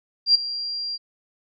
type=tone with ADSR envelope; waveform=sine; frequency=4757 Hz; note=D8; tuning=21 cents sharp; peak=-10 dBFS; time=0.26-0.98 s; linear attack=87 ms; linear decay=13 ms; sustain=-16 dB; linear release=31 ms; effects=none